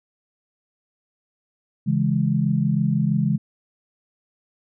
sine chord, C# minor, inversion none, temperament equal, 138.59 / 164.81 / 207.7 Hz, C#3 / E3 / G#3, 0 / 0 / 0 cents, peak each -22 dBFS, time 1.86-3.38 s, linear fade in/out 20 ms, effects none

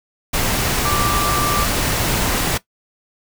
sine tone in noise, 1174.7 Hz, D6, in tune, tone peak -20 dBFS, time 0.85-1.65 s, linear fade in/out 10 ms, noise pink, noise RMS -19 dBFS, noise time 0.33-2.58 s, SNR -4 dB, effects noise-tail reverb RT60 0.1 s tail -17 dB re dry

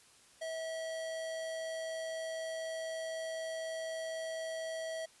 square tone with amplitude modulation, 647 Hz, E5, 32 cents flat, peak -37 dBFS, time 0.41-5.06 s, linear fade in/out 10 ms, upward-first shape sine, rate 124 Hz, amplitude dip 25%, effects white hiss -62 dBFS RMS until 5.2 s + resampled to 24000 Hz

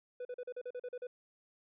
triangle tone bursts, 495.3 Hz, B4, 5 cents sharp, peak -37 dBFS, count 10, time 0.2-1.07 s, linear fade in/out 5 ms, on 51 ms, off 40 ms, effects resampled to 8000 Hz

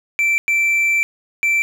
triangle tone bursts at uneven times, 2338 Hz, D7, 8 cents flat, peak -12 dBFS, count 3, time 0.19-0.38 / 0.48-1.03 / 1.43-1.62 s, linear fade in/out 0 ms, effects none

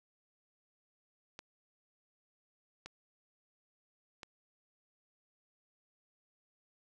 clicks, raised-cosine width 0.2 ms, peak -28 dBFS, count 3, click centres 1.391 / 2.86 / 4.232 s, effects none

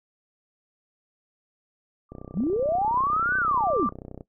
sine tone with exponential growth, 1178 Hz, D6, 5 cents sharp, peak -23 dBFS, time 2.09-3.89 s, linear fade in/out 2 ms, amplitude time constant 390 ms
click train, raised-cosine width 2 ms, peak -25 dBFS, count 67, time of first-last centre 2.12-4.209 s, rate 31.6 Hz
sine linear two-way sweep, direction up then down, 138.59 to 1550 to 138.59 Hz, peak -21 dBFS, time 2.34-3.89 s, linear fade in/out 50 ms, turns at 3.37 s
effects noise-tail reverb RT60 0.1 s tail -18 dB re dry

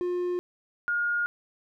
triangle / sine tone pair in turn, 356.2 / 1424.8 Hz, F4 / F6, +34 / +34 cents, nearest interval 2 octaves, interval 2400 cents, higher second, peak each -24 dBFS, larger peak neither, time 0.01-0.39 / 0.88-1.26 s, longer neither, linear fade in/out 0 ms, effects none

